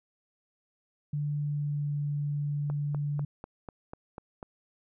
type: tone with pitch glide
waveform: sine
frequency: 146.83 to 145.48 Hz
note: D3 to D3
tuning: 0 to -16 cents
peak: -28 dBFS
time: 1.13-3.25 s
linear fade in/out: 5 ms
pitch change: -16 cents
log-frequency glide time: 1.35-1.93 s
type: click train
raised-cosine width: 1 ms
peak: -26 dBFS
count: 8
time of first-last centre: 2.7-4.428 s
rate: 4.05 Hz
effects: none